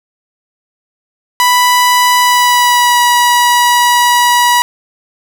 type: tone with pitch glide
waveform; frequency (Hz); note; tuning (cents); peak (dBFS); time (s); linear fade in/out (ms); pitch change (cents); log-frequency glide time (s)
sawtooth; 987.8 to 969.7; B5 to B5; 0 to -32; -3; 1.4-4.62; 0; -32; 2.2-3.02
effects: none